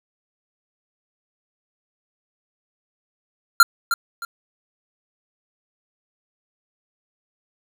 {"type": "tone with echo", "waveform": "square", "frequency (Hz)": 1382, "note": "F6", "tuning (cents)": -19, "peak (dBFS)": -7, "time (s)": [3.6, 3.63], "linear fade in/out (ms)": 2, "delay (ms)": 310, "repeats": 2, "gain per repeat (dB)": -11, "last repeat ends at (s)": 4.25, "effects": ["8-bit"]}